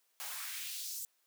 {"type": "noise with high-pass filter sweep", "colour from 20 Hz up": "white", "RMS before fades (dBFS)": -42, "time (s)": [0.2, 1.05], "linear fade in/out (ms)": 0, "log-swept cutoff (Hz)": [710, 7500], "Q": 1.6, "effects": ["white hiss -75 dBFS RMS until 1.26 s", "high-pass 400 Hz 12 dB/octave"]}